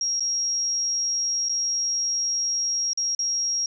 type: tone with dropouts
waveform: sine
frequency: 5610 Hz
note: F8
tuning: 7 cents sharp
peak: -22 dBFS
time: 0.01-3.66 s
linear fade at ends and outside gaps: 2 ms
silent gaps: 0.197-0.205 / 1.487-1.494 / 2.933-2.974 / 3.15-3.191 s
effects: none